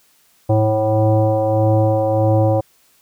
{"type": "tone with frequency modulation", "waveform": "sine", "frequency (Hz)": 326.2, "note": "E4", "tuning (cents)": -18, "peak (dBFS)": -12, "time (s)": [0.49, 2.61], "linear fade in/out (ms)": 10, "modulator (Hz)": 218, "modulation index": 1.8, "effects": ["white hiss -56 dBFS RMS until 3.01 s"]}